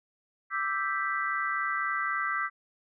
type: chord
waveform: sine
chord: E minor seventh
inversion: third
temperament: equal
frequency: 1174.7 / 1318.5 / 1568 / 1975.5 Hz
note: D6 / E6 / G6 / B6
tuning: 0 / 0 / 0 / 0 cents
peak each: -33 dBFS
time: 0.5-2.5 s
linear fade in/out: 50 ms
effects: none